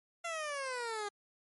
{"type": "exponential sweep", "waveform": "15% pulse", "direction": "down", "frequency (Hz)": [690, 403.1], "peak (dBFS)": -30, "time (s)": [0.24, 1.09], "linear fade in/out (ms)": 10, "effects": ["MP3 48 kbps"]}